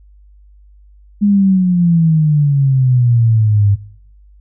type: exponential sweep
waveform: sine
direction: down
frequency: 207.7 to 99 Hz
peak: -8 dBFS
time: 1.21-3.76 s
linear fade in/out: 20 ms
effects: noise-tail reverb RT60 0.6 s tail -20 dB re dry + added 50 Hz sine -41 dBFS peak until 4.4 s